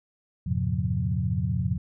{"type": "tone cluster", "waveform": "sine", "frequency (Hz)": [84.6, 102.1, 117.2, 135.4, 177.8], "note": ["E2", "G#2", "A#2", "C#3", "F3"], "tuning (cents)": [45, -29, 10, -40, 31], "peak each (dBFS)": -30, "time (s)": [0.46, 1.78], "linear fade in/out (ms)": 10, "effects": []}